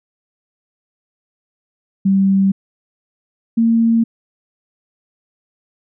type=tone pair in turn; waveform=sine; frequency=194.2 / 228.8 Hz; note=G3 / A#3; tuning=-16 / -32 cents; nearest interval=minor third; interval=284 cents; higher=second; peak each=-10 dBFS; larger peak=neither; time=2.05-2.52 / 3.57-4.04 s; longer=neither; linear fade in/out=10 ms; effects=none